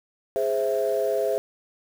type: chord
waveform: sine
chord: Ab augmented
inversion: none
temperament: equal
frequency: 415.3 / 523.3 / 659.3 Hz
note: Ab4 / C5 / E5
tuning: 0 / 0 / 0 cents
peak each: -25 dBFS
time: 0.36-1.38 s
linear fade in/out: 0 ms
effects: tanh soft clip ceiling -14 dBFS + 7-bit